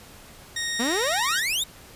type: tone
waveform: 15% pulse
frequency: 1864.7 Hz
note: A#6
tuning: in tune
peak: -20 dBFS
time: 0.56-1.4 s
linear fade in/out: 5 ms
type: exponential sweep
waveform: sawtooth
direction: up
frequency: 220 to 3854 Hz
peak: -20 dBFS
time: 0.79-1.64 s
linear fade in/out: 10 ms
effects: pink hiss -47 dBFS RMS until 1.95 s + resampled to 32000 Hz